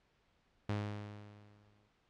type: tone with exponential decay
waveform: sawtooth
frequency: 103.83 Hz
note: G#2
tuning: in tune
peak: -29 dBFS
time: 0.69-1.89 s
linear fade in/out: 5 ms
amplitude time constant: 260 ms
effects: pink hiss -74 dBFS RMS until 2.09 s + low-pass 4000 Hz 12 dB/octave